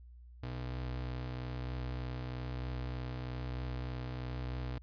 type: ring-modulated tone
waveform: square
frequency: 92.7 Hz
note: F#2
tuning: 4 cents sharp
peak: -35 dBFS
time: 0.43-4.78 s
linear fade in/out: 0 ms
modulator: 31.6 Hz
effects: added 60 Hz sine -51 dBFS peak until 4.82 s + resampled to 11025 Hz

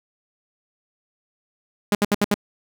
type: tone bursts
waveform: sawtooth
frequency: 205.3 Hz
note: G#3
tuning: 20 cents flat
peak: -12 dBFS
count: 5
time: 1.92-2.342 s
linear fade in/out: 2 ms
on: 30 ms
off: 68 ms
effects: none

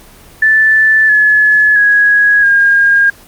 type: tone with pitch steps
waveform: sine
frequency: 1756 / 1709 / 1663.2 / 1618.7 Hz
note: A6 / G#6 / G#6 / G#6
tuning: -4 / +49 / +2 / -45 cents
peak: -5 dBFS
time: 0.42-3.1 s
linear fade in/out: 5 ms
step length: 670 ms
effects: pink hiss -39 dBFS RMS until 3.27 s + Opus 24 kbps

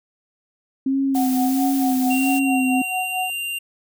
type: tone with vibrato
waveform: sine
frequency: 265.1 Hz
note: C4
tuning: 23 cents sharp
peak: -17 dBFS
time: 0.86-2.82 s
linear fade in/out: 5 ms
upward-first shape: sine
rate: 1.5 Hz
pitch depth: 49 cents each way
type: noise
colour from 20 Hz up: blue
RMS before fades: -31 dBFS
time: 1.14-2.4 s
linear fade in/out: 20 ms
type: tone with tremolo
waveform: sine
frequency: 740 Hz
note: F#5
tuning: in tune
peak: -21 dBFS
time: 1.15-3.3 s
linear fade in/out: 0 ms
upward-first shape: sine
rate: 4.5 Hz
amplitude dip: 80%
type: tone with pitch glide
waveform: square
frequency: 2756 to 2783 Hz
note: F7 to F7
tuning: -24 to -7 cents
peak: -25 dBFS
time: 2.1-3.59 s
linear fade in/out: 10 ms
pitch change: +17 cents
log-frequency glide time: 2.69-3.35 s
effects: none

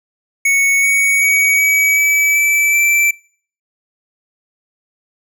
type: tone with pitch steps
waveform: square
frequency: 2217 / 2236 / 2256 / 2275 / 2295 / 2315 / 2335 Hz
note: C#7 / C#7 / C#7 / C#7 / D7 / D7 / D7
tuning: 0 / +14 / +30 / +44 / -40 / -25 / -11 cents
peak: -11 dBFS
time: 0.45-3.11 s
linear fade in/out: 5 ms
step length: 380 ms
effects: noise-tail reverb RT60 0.5 s tail -25 dB re dry

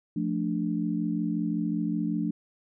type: chord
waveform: sine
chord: D minor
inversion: first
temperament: equal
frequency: 174.61 / 220 / 293.7 Hz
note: F3 / A3 / D4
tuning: 0 / 0 / 0 cents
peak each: -30 dBFS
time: 0.16-2.31 s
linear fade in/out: 5 ms
effects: none

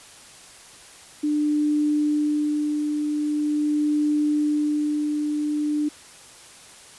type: tone with tremolo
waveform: sine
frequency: 298.2 Hz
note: D4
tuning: 27 cents sharp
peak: -18 dBFS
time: 1.23-5.89 s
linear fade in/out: 10 ms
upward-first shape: sine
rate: 0.43 Hz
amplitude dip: 35%
effects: white hiss -46 dBFS RMS until 6.98 s + resampled to 24000 Hz

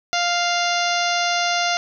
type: harmonic tone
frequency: 698.5 Hz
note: F5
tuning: in tune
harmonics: 1 / 2 / 3 / 4 / 5 / 6 / 7 / 8 / 9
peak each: -22 / -25 / -27 / -28 / -29 / -30 / -30 / -31 / -32 dBFS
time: 0.13-1.77 s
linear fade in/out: 0 ms
effects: none

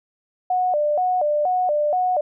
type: tone with vibrato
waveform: sine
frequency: 660 Hz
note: E5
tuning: 2 cents sharp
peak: -17 dBFS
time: 0.5-2.21 s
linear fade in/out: 5 ms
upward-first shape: square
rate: 2.1 Hz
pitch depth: 180 cents each way
effects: none

